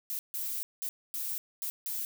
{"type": "noise bursts at uneven times", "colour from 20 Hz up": "violet", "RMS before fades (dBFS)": -35, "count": 6, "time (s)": [[0.1, 0.19], [0.34, 0.63], [0.82, 0.89], [1.14, 1.38], [1.62, 1.7], [1.86, 2.05]], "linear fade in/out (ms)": 0, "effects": []}